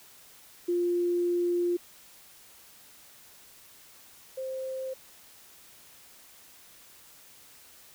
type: tone pair in turn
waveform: sine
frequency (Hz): 350 / 524.4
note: F4 / C5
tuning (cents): +4 / +4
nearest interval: perfect fifth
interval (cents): 700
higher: second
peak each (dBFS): -24 / -32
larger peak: first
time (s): 0.68-1.77 / 4.37-4.94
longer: first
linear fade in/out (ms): 10
effects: white hiss -54 dBFS RMS until 7.94 s